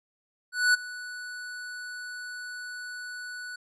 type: tone with ADSR envelope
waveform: square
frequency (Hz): 1480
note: F#6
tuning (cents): 0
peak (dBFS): -18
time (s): 0.52-3.56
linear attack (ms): 220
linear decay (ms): 15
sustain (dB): -19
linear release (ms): 6
effects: resampled to 22050 Hz